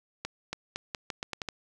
accelerating click train, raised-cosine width 0.2 ms, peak -16 dBFS, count 9, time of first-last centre 0.25-1.488 s, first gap 280 ms, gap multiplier 0.82, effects none

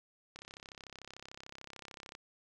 click train, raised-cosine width 0.2 ms, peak -30 dBFS, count 61, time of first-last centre 0.36-2.151 s, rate 33.5 Hz, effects none

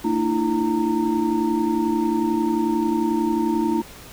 sine tone cluster, 226.7 / 302.7 / 333.9 / 919 Hz, A#3 / D#4 / E4 / A#5, -48 / -48 / +22 / -25 cents, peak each -24 / -24 / -22 / -27 dBFS, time 0.04-3.82 s, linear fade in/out 10 ms, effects pink hiss -42 dBFS RMS until 4.12 s

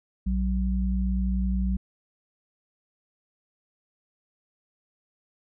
sine tone pair together, 59.07 / 188.8 Hz, A#1 / F#3, +24 / +35 cents, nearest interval octave + minor sixth, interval 2011 cents, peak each -24 / -27 dBFS, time 0.26-1.77 s, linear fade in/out 10 ms, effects none

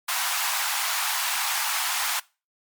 pink high-pass noise, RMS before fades -26 dBFS, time 0.08-2.2 s, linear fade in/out 10 ms, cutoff 780 Hz, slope 48 dB/octave, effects noise-tail reverb RT60 0.3 s tail -22 dB re dry + MP3 96 kbps

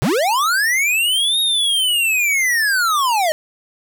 square linear two-way sweep, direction up then down, 100.1 to 3774 to 601 Hz, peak -15 dBFS, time 0.02-3.32 s, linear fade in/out 0 ms, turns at 1.4 s, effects none

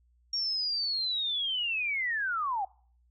sine linear sweep, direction down, 5588 to 740 Hz, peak -28 dBFS, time 0.33-2.65 s, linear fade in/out 5 ms, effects noise-tail reverb RT60 0.5 s tail -24 dB re dry + added 60 Hz sine -63 dBFS peak until 3.1 s

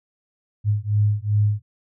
sine beating tone pair, 103.2 / 105.8 Hz, G#2 / G#2, -10 / +33 cents, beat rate 2.6 Hz, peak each -20 dBFS, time 0.64-1.62 s, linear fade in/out 50 ms, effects none

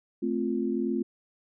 sine chord, F major, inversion first, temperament equal, 220 / 261.6 / 349.2 Hz, A3 / C4 / F4, 0 / 0 / 0 cents, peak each -30 dBFS, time 0.22-1.03 s, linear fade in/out 10 ms, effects none

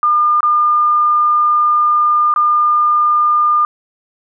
sine tone with dropouts, 1207 Hz, D6, 47 cents sharp, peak -9 dBFS, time 0.03-3.65 s, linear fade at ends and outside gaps 1 ms, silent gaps 0.406-0.43 / 2.34-2.361 s, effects none

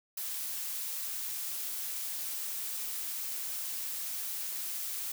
blue noise, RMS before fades -37 dBFS, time 0.17-5.12 s, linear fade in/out 5 ms, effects none

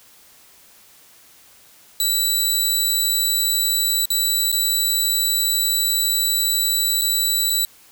15% pulse tone with dropouts, 3951 Hz, B7, in tune, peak -10 dBFS, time 2-7.65 s, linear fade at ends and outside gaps 1 ms, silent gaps 4.055-4.103 / 4.517-4.526 / 7.013-7.018 / 7.498-7.502 s, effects white hiss -50 dBFS RMS until 7.91 s

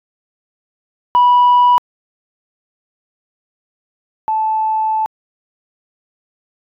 sine tone pair in turn, 980 / 873.6 Hz, B5 / A5, -14 / -13 cents, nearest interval major second, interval 199 cents, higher first, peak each -5 / -13 dBFS, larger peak first, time 1.15-1.78 / 4.28-5.06 s, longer second, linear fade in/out 0 ms, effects tanh soft clip ceiling -5 dBFS

